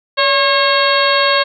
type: harmonic tone with a mistuned harmonic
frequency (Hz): 543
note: C#5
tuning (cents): -36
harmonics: 1 / 2 / 3 / 4 / 5 / 6 / 7 / 8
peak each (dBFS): -16 / -16 / -18 / -22 / -22 / -22 / -21 / -20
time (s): 0.17-1.44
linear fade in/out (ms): 20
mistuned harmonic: 1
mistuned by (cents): +77
effects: none